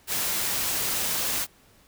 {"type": "noise", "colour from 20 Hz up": "white", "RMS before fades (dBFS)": -27, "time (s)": [0.07, 1.47], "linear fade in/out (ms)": 50, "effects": ["pink hiss -58 dBFS RMS until 1.87 s"]}